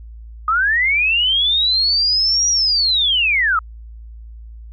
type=linear two-way sweep; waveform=sine; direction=up then down; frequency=1231 to 5800 to 1231 Hz; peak=-13 dBFS; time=0.48-3.59 s; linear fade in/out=2 ms; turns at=2.49 s; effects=added 56 Hz sine -33 dBFS peak until 4.72 s